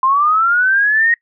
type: linear sweep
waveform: sine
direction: up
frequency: 1032 to 1884 Hz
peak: -10 dBFS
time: 0.03-1.14 s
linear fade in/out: 2 ms
effects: noise-tail reverb RT60 0.1 s tail -23 dB re dry